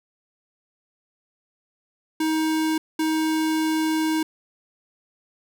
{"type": "tone bursts at uneven times", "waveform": "square", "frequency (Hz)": 315.7, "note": "D#4", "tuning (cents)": 25, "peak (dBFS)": -21, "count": 2, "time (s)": [[2.2, 2.78], [2.99, 4.23]], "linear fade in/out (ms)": 5, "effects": []}